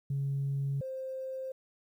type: tone pair in turn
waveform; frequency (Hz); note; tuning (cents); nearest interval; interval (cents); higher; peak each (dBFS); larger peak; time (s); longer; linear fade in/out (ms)
sine; 138.59 / 525.1; C#3 / C5; 0 / +6; octave + major seventh; 2306; second; -28 / -35; first; 0.1-0.81 / 0.81-1.52; neither; 5
effects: tanh soft clip ceiling -26 dBFS + 11-bit